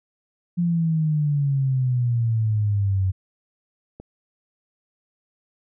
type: exponential sweep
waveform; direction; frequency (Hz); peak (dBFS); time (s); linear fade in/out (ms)
sine; down; 175.7 to 93; -18; 0.57-3.12; 20
type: click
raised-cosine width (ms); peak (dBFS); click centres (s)
2; -25; 4
effects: none